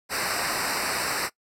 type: noise with comb filter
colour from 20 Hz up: pink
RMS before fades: -27 dBFS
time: 0.09-1.3 s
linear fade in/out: 50 ms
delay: 0.3 ms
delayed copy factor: -1
effects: noise-tail reverb RT60 0.1 s tail -21 dB re dry + low-pass 12000 Hz 12 dB/octave